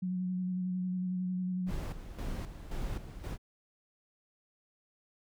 sine tone with vibrato, 182.9 Hz, F#3, 20 cents flat, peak -31 dBFS, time 0.02-1.71 s, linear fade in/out 10 ms, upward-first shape square, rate 11 Hz, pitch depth 16 cents each way
brown noise with tremolo, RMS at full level -36 dBFS, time 1.66-3.38 s, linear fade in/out 50 ms, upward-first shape square, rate 1.9 Hz, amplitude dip 65%
effects none

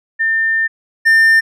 sine / triangle tone pair in turn, 1800 / 1800 Hz, A6 / A6, +39 / +39 cents, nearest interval unison, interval 0 cents, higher neither, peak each -12 / -5 dBFS, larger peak second, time 0.19-0.68 / 1.05-1.41 s, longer first, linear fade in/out 20 ms, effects none

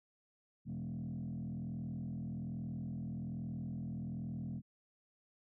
sine tone with frequency modulation, 174.61 Hz, F3, in tune, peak -37 dBFS, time 0.65-4.62 s, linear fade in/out 50 ms, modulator 41.2 Hz, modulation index 1.6, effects tanh soft clip ceiling -36 dBFS

